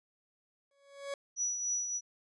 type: tone with exponential growth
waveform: 40% pulse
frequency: 559 Hz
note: C#5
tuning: 14 cents sharp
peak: -33 dBFS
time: 0.71-1.14 s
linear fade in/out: 2 ms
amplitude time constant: 93 ms
type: tone with tremolo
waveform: sine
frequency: 5880 Hz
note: F#8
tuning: 12 cents flat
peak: -29 dBFS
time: 1.36-2.01 s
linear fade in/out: 50 ms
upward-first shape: triangle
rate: 3.4 Hz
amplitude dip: 55%
effects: resampled to 22050 Hz